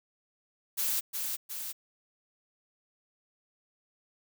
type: noise with echo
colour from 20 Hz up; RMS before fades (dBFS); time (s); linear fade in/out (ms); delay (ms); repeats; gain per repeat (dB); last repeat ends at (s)
blue; -30; 0.77-1.01; 20; 360; 2; -4; 1.73
effects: none